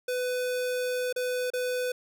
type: tone with dropouts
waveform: square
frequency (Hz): 499.8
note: B4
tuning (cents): +21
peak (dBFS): -28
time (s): 0.08-1.92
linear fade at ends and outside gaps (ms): 5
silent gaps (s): 1.127-1.161 / 1.503-1.535
effects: none